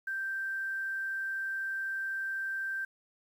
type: tone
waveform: sine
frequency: 1568 Hz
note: G6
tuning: in tune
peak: -32 dBFS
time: 0.07-2.85 s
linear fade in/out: 5 ms
effects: 10-bit